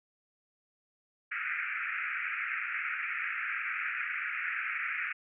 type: band-pass noise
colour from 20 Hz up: white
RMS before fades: -35 dBFS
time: 1.31-5.13 s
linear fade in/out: 10 ms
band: 1300 to 2500 Hz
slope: 96 dB/octave
effects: none